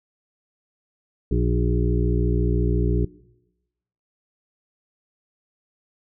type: harmonic tone with a mistuned harmonic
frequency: 60 Hz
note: B1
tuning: 49 cents flat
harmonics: 1 / 2 / 3 / 5 / 6 / 7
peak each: -21 / -24 / -26 / -28 / -29 / -29 dBFS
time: 1.31-3.05 s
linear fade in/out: 5 ms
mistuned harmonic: 7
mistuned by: -24 cents
effects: noise-tail reverb RT60 1.0 s tail -22 dB re dry